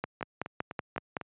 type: two click trains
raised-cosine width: 0.5 ms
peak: -23 / -16 dBFS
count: 5 / 7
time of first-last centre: 0.21-1.213 / 0.04-1.168 s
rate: 3.99 / 5.32 Hz
effects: high-pass 100 Hz 12 dB/octave + resampled to 8000 Hz